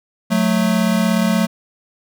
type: tone pair together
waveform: square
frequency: 183.24 / 220 Hz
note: F#3 / A3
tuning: -17 / 0 cents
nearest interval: minor third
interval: 317 cents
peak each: -18 / -17 dBFS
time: 0.3-1.47 s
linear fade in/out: 20 ms
effects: none